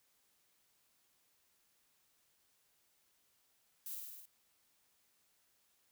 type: noise with echo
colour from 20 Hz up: violet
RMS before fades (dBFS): -45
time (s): 3.86-3.95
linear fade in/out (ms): 2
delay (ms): 51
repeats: 6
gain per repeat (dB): -2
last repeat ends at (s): 4.256
effects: white hiss -75 dBFS RMS until 5.91 s